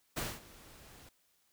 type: noise with ADSR envelope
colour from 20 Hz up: pink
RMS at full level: -35 dBFS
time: 0.16-1.09 s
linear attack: 16 ms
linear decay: 220 ms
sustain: -21 dB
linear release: 3 ms
effects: white hiss -73 dBFS RMS until 1.52 s